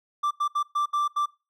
triangle tone bursts at uneven times, 1174.7 Hz, D6, in tune, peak -20 dBFS, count 6, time 0.23-0.31 / 0.4-0.48 / 0.55-0.63 / 0.75-0.86 / 0.93-1.08 / 1.16-1.26 s, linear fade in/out 10 ms, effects noise-tail reverb RT60 0.3 s tail -23 dB re dry

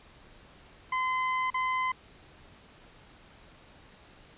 30% pulse tone with dropouts, 1027 Hz, C6, 33 cents flat, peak -24 dBFS, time 0.92-1.92 s, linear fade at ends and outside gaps 5 ms, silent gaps 1.503-1.542 s, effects pink hiss -55 dBFS RMS until 4.37 s + resampled to 8000 Hz

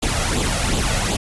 pink noise with flanger, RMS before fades -20 dBFS, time 0.02-1.17 s, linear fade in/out 10 ms, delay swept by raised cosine 0.26 to 1.56 ms, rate 2.7 Hz, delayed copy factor +0.6, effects resampled to 24000 Hz

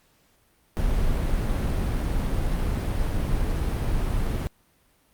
brown noise, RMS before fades -24 dBFS, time 0.77-4.47 s, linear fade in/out 0 ms, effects pink hiss -63 dBFS RMS until 5.13 s + Opus 48 kbps

